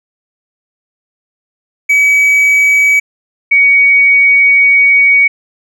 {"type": "tone pair in turn", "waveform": ["triangle", "sine"], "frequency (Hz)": [2277, 2247], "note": ["C#7", "C#7"], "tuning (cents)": [46, 23], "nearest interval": "unison", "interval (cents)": 23, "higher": "first", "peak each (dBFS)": -4, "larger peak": "neither", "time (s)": [[1.89, 3], [3.51, 5.28]], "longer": "second", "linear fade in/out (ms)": 10, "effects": []}